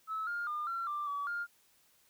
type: tone with pitch steps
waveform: sine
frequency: 1300 / 1410 / 1207 / 1362 / 1182 / 1142 / 1408 Hz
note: E6 / F6 / D6 / F6 / D6 / D6 / F6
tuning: -24 / +16 / +47 / -44 / +11 / -49 / +14 cents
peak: -33 dBFS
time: 0.07-1.47 s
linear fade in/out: 50 ms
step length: 200 ms
effects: tanh soft clip ceiling -29 dBFS + white hiss -68 dBFS RMS until 2.09 s